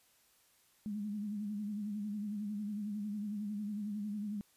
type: tone with vibrato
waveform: sine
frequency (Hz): 207.7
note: G#3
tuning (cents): 0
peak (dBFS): -36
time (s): 0.86-4.41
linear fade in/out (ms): 0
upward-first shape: sine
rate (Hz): 11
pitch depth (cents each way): 59
effects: white hiss -69 dBFS RMS until 4.56 s + resampled to 32000 Hz